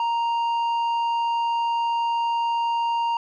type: tone with tanh clipping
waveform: sine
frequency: 932.3 Hz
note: A#5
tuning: in tune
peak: -22 dBFS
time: 0-3.17 s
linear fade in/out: 2 ms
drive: 7 dB
effects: none